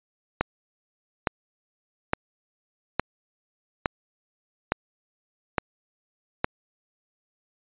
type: click train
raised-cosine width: 0.5 ms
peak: -6 dBFS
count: 8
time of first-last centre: 0.41-6.444 s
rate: 1.16 Hz
effects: resampled to 8000 Hz